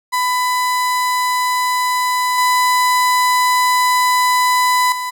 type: tone with level steps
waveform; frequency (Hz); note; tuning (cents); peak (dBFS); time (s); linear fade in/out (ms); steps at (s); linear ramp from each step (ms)
35% pulse; 999; B5; +20; -13 / -10 / -19; 0.12-5.11; 20; 2.38 / 4.92; 2
effects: none